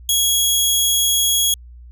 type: tone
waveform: 15% pulse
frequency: 3322 Hz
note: G#7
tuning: in tune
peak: -7 dBFS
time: 0.09-1.54 s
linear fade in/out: 2 ms
effects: added 60 Hz sine -37 dBFS peak until 1.91 s